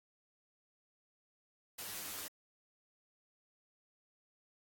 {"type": "noise with comb filter", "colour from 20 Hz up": "white", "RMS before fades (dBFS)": -44, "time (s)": [1.78, 2.28], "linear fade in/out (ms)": 10, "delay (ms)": 9.9, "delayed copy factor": 0.8, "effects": ["AAC 64 kbps"]}